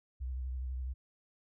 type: tone with vibrato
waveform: sine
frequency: 64 Hz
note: C2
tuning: 38 cents flat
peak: -34 dBFS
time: 0.2-0.94 s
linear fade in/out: 20 ms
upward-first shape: sine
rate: 12 Hz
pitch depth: 55 cents each way
effects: tanh soft clip ceiling -30 dBFS